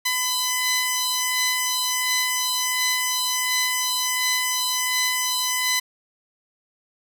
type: tone pair together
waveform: 10% pulse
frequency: 1006.8 / 2015 Hz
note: B5 / B6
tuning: +33 / +34 cents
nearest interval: octave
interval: 1201 cents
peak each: -15 / -15 dBFS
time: 0.05-5.8 s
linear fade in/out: 10 ms
effects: none